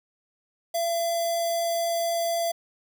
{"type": "tone with notch filter", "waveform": "square", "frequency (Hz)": 676, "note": "E5", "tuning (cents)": 43, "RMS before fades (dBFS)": -26, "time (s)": [0.74, 2.52], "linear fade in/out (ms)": 10, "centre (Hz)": 1600, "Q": 0.53, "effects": []}